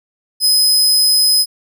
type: tone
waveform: sawtooth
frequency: 5050 Hz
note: D#8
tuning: 25 cents sharp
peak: -7 dBFS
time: 0.4-1.46 s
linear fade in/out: 50 ms
effects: none